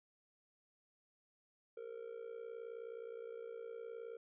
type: tone with amplitude modulation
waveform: triangle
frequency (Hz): 461.1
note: A#4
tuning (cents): -19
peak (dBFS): -40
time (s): 1.77-4.17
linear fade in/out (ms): 5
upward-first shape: sine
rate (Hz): 59.3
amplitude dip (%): 80
effects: resampled to 8000 Hz